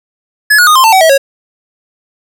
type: tone with pitch steps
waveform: square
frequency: 1704 / 1449.5 / 1233.1 / 1048.9 / 892.3 / 759 / 645.7 / 549.3 Hz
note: G#6 / F#6 / D#6 / C6 / A5 / F#5 / E5 / C#5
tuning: +44 / -36 / -16 / +4 / +24 / +44 / -36 / -16 cents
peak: -4 dBFS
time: 0.5-1.18 s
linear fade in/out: 10 ms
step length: 85 ms
effects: none